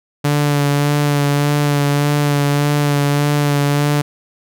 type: tone with vibrato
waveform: sawtooth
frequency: 144.8 Hz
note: D3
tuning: 24 cents flat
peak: -9 dBFS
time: 0.24-4.02 s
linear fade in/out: 10 ms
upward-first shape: sine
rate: 1.7 Hz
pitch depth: 21 cents each way
effects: none